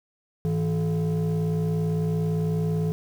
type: tone with frequency modulation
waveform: sine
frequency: 162.4 Hz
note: E3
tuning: 26 cents flat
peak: -20 dBFS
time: 0.45-2.92 s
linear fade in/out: 0 ms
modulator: 267 Hz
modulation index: 0.77
effects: tanh soft clip ceiling -20 dBFS + 8-bit